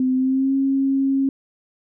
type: tone with pitch glide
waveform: sine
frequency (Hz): 257.7 to 271.1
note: C4 to C#4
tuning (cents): -26 to -38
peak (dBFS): -16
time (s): 0-1.29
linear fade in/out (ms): 2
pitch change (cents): +88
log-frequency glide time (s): 0.15-0.53
effects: none